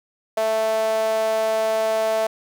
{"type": "tone with high-pass filter", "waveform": "sawtooth", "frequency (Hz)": 220.3, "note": "A3", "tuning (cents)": 2, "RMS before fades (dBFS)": -21, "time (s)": [0.37, 2.27], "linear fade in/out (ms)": 5, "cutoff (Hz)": 610, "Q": 8.7, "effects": []}